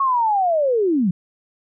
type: linear sweep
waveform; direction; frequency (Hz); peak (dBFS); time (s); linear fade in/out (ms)
sine; down; 1111 to 163.7; -15; 0-1.11; 5
effects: none